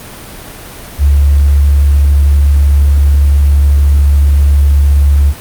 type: tone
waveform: sine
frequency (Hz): 71.1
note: C#2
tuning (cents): +45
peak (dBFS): -4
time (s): 0.98-5.34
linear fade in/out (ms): 50
effects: pink hiss -29 dBFS RMS until 5.4 s + Opus 32 kbps